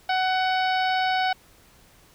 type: harmonic tone with a mistuned harmonic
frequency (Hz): 747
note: F#5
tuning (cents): +16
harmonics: 1 / 2 / 3 / 4 / 5 / 6 / 7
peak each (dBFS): -22 / -28 / -32 / -34 / -36 / -38 / -39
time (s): 0.09-1.33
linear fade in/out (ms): 5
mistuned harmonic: 5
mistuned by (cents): +27
effects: pink hiss -55 dBFS RMS until 2.14 s